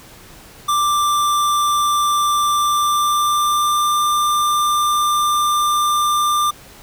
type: tone with pitch glide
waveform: square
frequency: 1180 to 1191.6 Hz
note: D6 to D6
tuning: +8 to +25 cents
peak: -15 dBFS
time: 0.68-6.51 s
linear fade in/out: 10 ms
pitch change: +17 cents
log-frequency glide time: 2.53-4 s
effects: pink hiss -42 dBFS RMS until 6.82 s